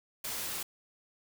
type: noise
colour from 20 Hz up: white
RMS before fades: -37 dBFS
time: 0.24-0.63 s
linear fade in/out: 5 ms
effects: none